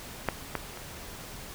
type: clicks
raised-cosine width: 0.5 ms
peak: -10 / -14 / -28 dBFS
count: 3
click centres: 0.287 / 0.553 / 0.773 s
effects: pink hiss -43 dBFS RMS until 1.54 s